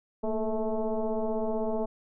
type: tone with frequency modulation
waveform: sine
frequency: 212.1 Hz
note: G#3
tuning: 37 cents sharp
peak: -26 dBFS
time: 0.23-1.86 s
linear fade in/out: 10 ms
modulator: 220 Hz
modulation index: 2.6
effects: none